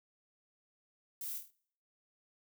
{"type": "noise with echo", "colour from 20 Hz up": "violet", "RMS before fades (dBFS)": -42, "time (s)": [1.21, 1.38], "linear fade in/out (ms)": 2, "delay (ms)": 25, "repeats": 5, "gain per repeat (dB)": -5, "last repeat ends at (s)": 1.505, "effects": ["noise-tail reverb RT60 0.6 s tail -23 dB re dry"]}